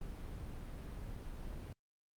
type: noise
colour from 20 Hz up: brown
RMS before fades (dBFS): -45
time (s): 0.01-1.73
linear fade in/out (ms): 5
effects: Opus 32 kbps